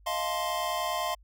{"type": "chord", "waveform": "square", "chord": "F dominant seventh", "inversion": "third", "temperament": "just", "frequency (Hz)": [628.6, 698.5, 873.1, 1047.7], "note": ["Eb5", "F5", "A5", "C6"], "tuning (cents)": [18, 0, -14, 2], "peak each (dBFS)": [-36, -34, -39, -33], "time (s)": [0.06, 1.15], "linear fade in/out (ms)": 10, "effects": ["added 50 Hz sine -54 dBFS peak until 1.23 s"]}